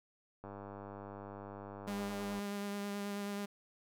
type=click train; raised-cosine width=1 ms; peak=-33 dBFS; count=196; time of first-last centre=0.44-2.39 s; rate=100 Hz
type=tone with vibrato; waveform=sawtooth; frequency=202.4 Hz; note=G#3; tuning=44 cents flat; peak=-34 dBFS; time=1.87-3.46 s; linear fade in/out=10 ms; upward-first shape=sine; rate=9.3 Hz; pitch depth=15 cents each way
effects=none